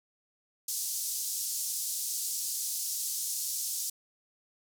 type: band-pass noise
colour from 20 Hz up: pink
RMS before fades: -34 dBFS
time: 0.68-3.9 s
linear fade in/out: 5 ms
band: 5400 to 15000 Hz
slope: 24 dB/octave
effects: none